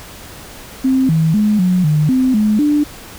sine tone with pitch steps, 262.7 / 160.2 / 211 / 181.9 / 151.5 / 258.1 / 212.6 / 295.4 Hz, C4 / E3 / G#3 / F#3 / D#3 / C4 / G#3 / D4, +7 / -49 / +28 / -29 / -46 / -23 / +41 / +10 cents, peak -10 dBFS, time 0.84-2.84 s, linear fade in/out 10 ms, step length 250 ms, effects pink hiss -35 dBFS RMS until 3.18 s

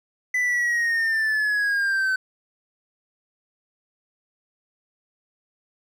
triangle linear sweep, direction down, 2003 to 1519 Hz, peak -18 dBFS, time 0.34-2.16 s, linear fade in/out 5 ms, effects none

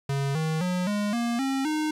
square tone with pitch steps, 138.59 / 158.28 / 180.77 / 206.5 / 235.8 / 269.3 / 307.6 Hz, C#3 / D#3 / F#3 / G#3 / A#3 / C#4 / D#4, 0 / +30 / -40 / -10 / +20 / -50 / -20 cents, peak -25 dBFS, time 0.09-1.91 s, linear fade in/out 5 ms, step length 260 ms, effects low-pass 10000 Hz 12 dB/octave + 9-bit

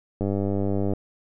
click train, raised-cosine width 2 ms, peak -13 dBFS, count 73, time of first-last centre 0.21-0.935 s, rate 99.3 Hz, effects none

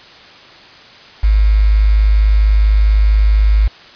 sine tone with quantisation, 52.2 Hz, G#1, 10 cents sharp, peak -7 dBFS, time 1.23-3.68 s, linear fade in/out 10 ms, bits 5, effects white hiss -39 dBFS RMS until 3.95 s + resampled to 11025 Hz

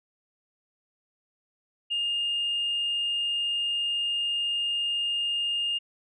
sine tone, 2827 Hz, F7, 20 cents sharp, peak -24 dBFS, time 1.9-5.79 s, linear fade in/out 20 ms, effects tanh soft clip ceiling -21 dBFS

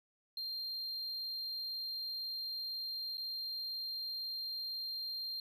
triangle tone with dropouts, 4186 Hz, C8, in tune, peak -37 dBFS, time 0.37-5.4 s, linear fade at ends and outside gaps 2 ms, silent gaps 3.172-3.179 s, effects none

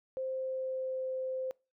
sine tone with pitch glide, 523.3 to 519.7 Hz, C5 to C5, 0 to -12 cents, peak -33 dBFS, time 0.17-1.51 s, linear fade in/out 0 ms, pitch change -12 cents, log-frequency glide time 0.34-1.06 s, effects noise-tail reverb RT60 0.3 s tail -25 dB re dry

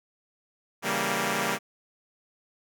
5% pulse chord, C# diminished seventh, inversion none, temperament equal, 138.59 / 164.81 / 196 / 233.1 Hz, C#3 / E3 / G3 / Bb3, 0 / 0 / 0 / 0 cents, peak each -23 / -24 / -18 / -18 dBFS, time 0.82-1.59 s, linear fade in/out 50 ms, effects none

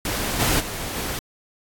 pink noise with level steps, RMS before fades -25 / -20 / -30 / -28 dBFS, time 0.05-1.19 s, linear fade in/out 2 ms, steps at 0.39 / 0.59 / 0.94 s, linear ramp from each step 20 ms, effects AAC 64 kbps

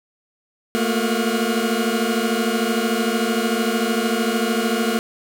25% pulse tone cluster, 221.3 / 234.6 / 360.2 / 1432 Hz, A3 / A#3 / F#4 / F6, +10 / +11 / -46 / +43 cents, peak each -18 / -19 / -24 / -26 dBFS, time 0.75-4.99 s, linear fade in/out 0 ms, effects none

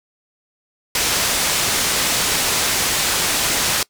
white low-pass noise, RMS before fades -19 dBFS, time 0.95-3.83 s, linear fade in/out 2 ms, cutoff 8400 Hz, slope 12 dB/octave, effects noise-tail reverb RT60 0.1 s tail -23 dB re dry

